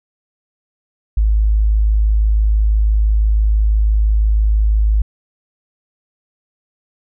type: tone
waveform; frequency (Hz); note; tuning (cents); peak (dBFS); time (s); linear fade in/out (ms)
sine; 53; G#1; +36; -10; 1.17-5.02; 5
effects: none